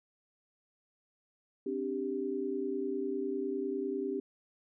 sine chord, C suspended second, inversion none, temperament equal with one note detuned, 261.6 / 291.6 / 392 Hz, C4 / D4 / G4, 0 / -12 / 0 cents, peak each -38 / -38 / -34 dBFS, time 1.66-4.2 s, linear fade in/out 5 ms, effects none

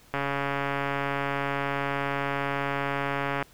click train, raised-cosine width 0.5 ms, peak -13 dBFS, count 461, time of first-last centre 0.14-3.426 s, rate 140 Hz, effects pink hiss -56 dBFS RMS until 3.53 s

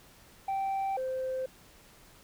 sine tone pair in turn, 779 / 519.9 Hz, G5 / C5, -11 / -11 cents, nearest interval perfect fifth, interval 700 cents, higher first, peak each -26 / -29 dBFS, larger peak first, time 0.48-0.97 / 0.97-1.46 s, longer neither, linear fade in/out 5 ms, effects tanh soft clip ceiling -28 dBFS + pink hiss -57 dBFS RMS until 2.23 s

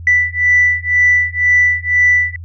sine beating tone pair, 1976 / 1978 Hz, B6 / B6, 0 / +2 cents, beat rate 2 Hz, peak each -12 dBFS, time 0.07-2.36 s, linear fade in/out 2 ms, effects tanh soft clip ceiling -2 dBFS + added 85 Hz sine -27 dBFS peak until 2.44 s

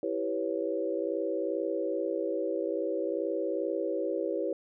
sine chord, C# half-diminished seventh, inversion first, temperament equal, 329.6 / 392 / 493.9 / 554.4 Hz, E4 / G4 / B4 / C#5, 0 / 0 / 0 / 0 cents, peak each -34 dBFS, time 0.03-4.53 s, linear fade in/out 2 ms, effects none

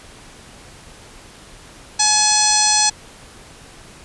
harmonic tone, 849 Hz, G#5, 38 cents sharp, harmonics 1 / 2 / 3 / 4 / 5 / 6 / 7 / 8 / 9 / 10, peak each -20 / -27 / -27 / -27 / -20 / -23 / -17 / -27 / -23 / -24 dBFS, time 1.99-2.9 s, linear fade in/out 10 ms, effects pink hiss -42 dBFS RMS until 4.04 s + resampled to 24000 Hz

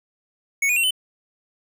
square tone with pitch steps, 2217 / 2460 / 2729 / 3029 Hz, C#7 / D#7 / F7 / F#7, 0 / -20 / -41 / +40 cents, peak -18 dBFS, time 0.62-0.908 s, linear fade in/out 5 ms, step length 72 ms, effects none

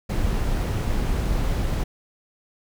brown noise, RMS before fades -23 dBFS, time 0.09-1.84 s, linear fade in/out 10 ms, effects none

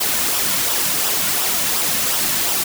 white noise with flanger, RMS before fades -19 dBFS, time 0-2.64 s, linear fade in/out 10 ms, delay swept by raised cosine 0.45 to 2.55 ms, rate 2.8 Hz, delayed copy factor -0.5, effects none

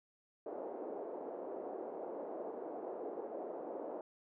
white band-pass noise, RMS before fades -44 dBFS, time 0.46-4.01 s, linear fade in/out 2 ms, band 330 to 630 Hz, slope 24 dB/octave, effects none

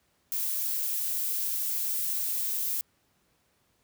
violet noise, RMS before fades -30 dBFS, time 0.32-2.81 s, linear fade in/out 0 ms, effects pink hiss -70 dBFS RMS until 3.83 s + high-pass 60 Hz 12 dB/octave

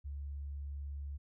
sine tone, 70.9 Hz, C#2, 40 cents sharp, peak -39 dBFS, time 0.04-1.18 s, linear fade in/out 20 ms, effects none

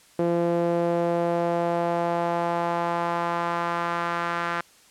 sawtooth tone with band-pass filter sweep, 171.1 Hz, F3, 35 cents flat, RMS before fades -25 dBFS, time 0.19-4.61 s, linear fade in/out 2 ms, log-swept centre 440 to 1400 Hz, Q 1.9, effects white hiss -55 dBFS RMS until 4.9 s + low-pass 10000 Hz 12 dB/octave

